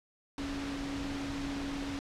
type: tone in noise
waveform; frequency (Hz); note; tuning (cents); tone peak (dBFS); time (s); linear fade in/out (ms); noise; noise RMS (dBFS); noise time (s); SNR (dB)
sine; 279.2; C#4; +13; -36; 0.38-1.99; 0; pink; -40; 0.38-1.99; +1
effects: low-pass 5000 Hz 12 dB/octave